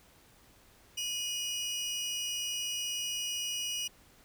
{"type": "tone pair together", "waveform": "25% pulse", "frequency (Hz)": [2478, 2911], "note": ["D#7", "F#7"], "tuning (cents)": [-8, -29], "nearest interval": "minor third", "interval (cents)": 279, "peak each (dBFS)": [-39, -30], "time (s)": [0.97, 3.88], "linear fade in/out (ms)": 10, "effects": ["pink hiss -61 dBFS RMS until 4.24 s"]}